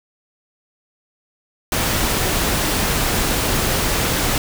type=noise; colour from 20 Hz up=pink; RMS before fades=-19 dBFS; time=1.72-4.38 s; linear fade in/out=2 ms; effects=none